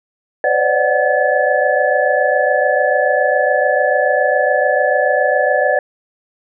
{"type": "tone cluster", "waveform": "sine", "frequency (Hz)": [509, 575, 602, 742, 1722], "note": ["C5", "D5", "D5", "F#5", "A6"], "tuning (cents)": [-48, -37, 43, 5, -38], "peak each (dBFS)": -18, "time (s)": [0.44, 5.79], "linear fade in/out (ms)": 2, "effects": []}